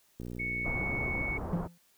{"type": "click train", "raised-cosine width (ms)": 3, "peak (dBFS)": -28, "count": 63, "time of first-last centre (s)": [0.2, 1.23], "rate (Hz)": 60.2}
{"type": "tone", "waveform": "sine", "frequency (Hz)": 2216, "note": "C#7", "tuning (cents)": -1, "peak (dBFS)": -32, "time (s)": [0.39, 1.38], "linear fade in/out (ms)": 10}
{"type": "low-pass noise", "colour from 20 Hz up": "pink", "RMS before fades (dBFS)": -37, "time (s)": [0.64, 1.68], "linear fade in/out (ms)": 20, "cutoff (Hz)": 1100, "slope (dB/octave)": 24}
{"type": "tone with exponential decay", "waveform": "triangle", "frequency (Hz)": 171.8, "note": "F3", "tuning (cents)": -28, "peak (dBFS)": -22, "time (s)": [1.53, 1.78], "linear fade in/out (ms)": 2, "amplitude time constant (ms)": 53}
{"effects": ["white hiss -67 dBFS RMS until 1.97 s"]}